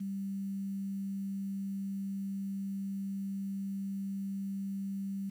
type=tone with quantisation; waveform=sine; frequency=196 Hz; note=G3; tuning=in tune; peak=-34 dBFS; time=0-5.3 s; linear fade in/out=10 ms; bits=10; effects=none